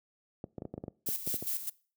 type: clicks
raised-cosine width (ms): 2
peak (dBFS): -25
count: 12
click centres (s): 0.441 / 0.582 / 0.621 / 0.653 / 0.74 / 0.779 / 0.839 / 0.881 / 1.088 / 1.274 / 1.342 / 1.425
type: noise with tremolo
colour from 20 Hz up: violet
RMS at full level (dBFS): -33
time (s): 1.06-1.7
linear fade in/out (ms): 10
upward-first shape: square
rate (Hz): 4.9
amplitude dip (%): 65
effects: noise-tail reverb RT60 0.4 s tail -22 dB re dry + high-pass 100 Hz 12 dB/octave